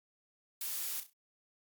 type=noise with echo; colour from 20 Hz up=blue; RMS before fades=-38 dBFS; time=0.61-1 s; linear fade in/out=2 ms; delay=33 ms; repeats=4; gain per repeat=-9 dB; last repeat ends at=1.132 s; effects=Opus 48 kbps